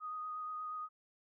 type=tone with vibrato; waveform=sine; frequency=1244.5 Hz; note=D#6; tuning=in tune; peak=-39 dBFS; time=0-0.89 s; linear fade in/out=50 ms; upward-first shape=sine; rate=8.4 Hz; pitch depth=14 cents each way; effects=none